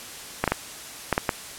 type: clicks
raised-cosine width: 0.5 ms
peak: -5 dBFS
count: 6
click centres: 0.44 / 0.477 / 0.52 / 1.127 / 1.179 / 1.292 s
effects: white hiss -39 dBFS RMS until 1.58 s + low-pass 11000 Hz 12 dB/octave